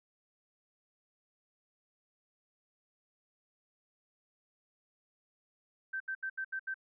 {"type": "tone bursts", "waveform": "sine", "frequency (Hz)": 1554, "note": "G6", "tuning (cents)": -16, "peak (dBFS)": -34, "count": 6, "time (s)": [5.93, 6.743], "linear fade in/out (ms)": 10, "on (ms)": 73, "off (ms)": 75, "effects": []}